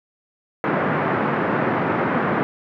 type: band-pass noise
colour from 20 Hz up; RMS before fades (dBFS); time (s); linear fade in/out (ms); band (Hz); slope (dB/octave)
pink; -21; 0.64-2.43; 0; 150 to 1800; 24
effects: none